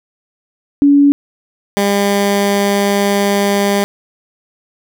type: tone pair in turn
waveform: sine / 15% pulse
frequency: 284.3 / 201 Hz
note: C#4 / G3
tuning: +44 / +44 cents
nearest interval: tritone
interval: 600 cents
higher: first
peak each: -5 dBFS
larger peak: neither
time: 0.82-1.12 / 1.77-3.84 s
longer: second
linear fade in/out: 0 ms
effects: none